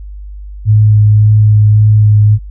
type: tone with vibrato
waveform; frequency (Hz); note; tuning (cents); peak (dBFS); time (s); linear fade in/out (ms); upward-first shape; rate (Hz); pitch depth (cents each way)
sine; 106.1; G#2; +38; -3; 0.65-2.39; 50; sine; 1.8; 13
effects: added 50 Hz sine -24 dBFS peak until 2.5 s